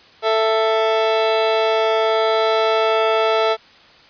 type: tone pair together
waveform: 30% pulse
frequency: 441.9 / 663 Hz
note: A4 / E5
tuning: +7 / +10 cents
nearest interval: perfect fifth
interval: 703 cents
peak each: -15 / -15 dBFS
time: 0.22-3.57 s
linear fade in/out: 50 ms
effects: white hiss -47 dBFS RMS until 4.09 s + resampled to 11025 Hz